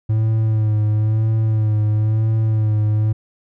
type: tone with vibrato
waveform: triangle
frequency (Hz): 108.6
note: A2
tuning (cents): -22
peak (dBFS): -12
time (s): 0.09-3.13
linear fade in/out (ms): 10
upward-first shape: sine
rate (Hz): 1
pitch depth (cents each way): 35
effects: none

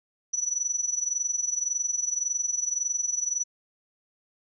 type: tone with amplitude modulation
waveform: sine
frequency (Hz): 5920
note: F#8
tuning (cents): 0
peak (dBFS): -22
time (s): 0.33-3.44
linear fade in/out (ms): 10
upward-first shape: sine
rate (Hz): 21.8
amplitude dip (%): 80
effects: none

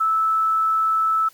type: tone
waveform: sine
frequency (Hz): 1311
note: E6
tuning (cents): -10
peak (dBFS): -16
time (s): 0-1.29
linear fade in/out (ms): 10
effects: white hiss -52 dBFS RMS until 1.33 s + MP3 96 kbps

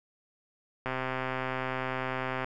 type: click train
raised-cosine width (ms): 0.5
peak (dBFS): -17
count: 207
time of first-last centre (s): 0.86-2.445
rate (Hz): 130
effects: none

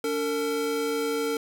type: tone pair together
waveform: square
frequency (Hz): 286.1 / 454.1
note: D4 / A#4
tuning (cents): -45 / -45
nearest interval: minor sixth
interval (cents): 800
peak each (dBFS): -32 / -27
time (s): 0.04-1.37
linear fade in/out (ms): 2
effects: none

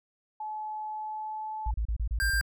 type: tone with pitch glide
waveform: sine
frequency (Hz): 858 to 866.5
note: A5 to A5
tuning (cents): -44 to -27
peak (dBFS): -33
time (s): 0.4-1.71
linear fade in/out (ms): 5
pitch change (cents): +17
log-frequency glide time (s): 0.87-1.58
type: tone bursts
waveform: sine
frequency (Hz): 55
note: A1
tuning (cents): 0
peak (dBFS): -26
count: 7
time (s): 1.66-2.413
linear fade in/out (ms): 5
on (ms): 81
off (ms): 31
type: tone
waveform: square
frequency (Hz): 1588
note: G6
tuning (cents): +22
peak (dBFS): -27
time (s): 2.2-2.41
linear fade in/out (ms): 0
effects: none

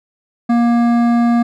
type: tone with hard clipping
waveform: sine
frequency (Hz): 236.3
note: A#3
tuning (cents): +24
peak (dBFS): -12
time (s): 0.49-1.43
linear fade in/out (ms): 10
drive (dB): 12
effects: none

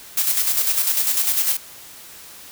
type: noise with tremolo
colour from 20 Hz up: blue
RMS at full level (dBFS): -18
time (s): 0.17-1.57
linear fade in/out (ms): 5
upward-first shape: square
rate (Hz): 10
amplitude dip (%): 45
effects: white hiss -41 dBFS RMS until 2.51 s

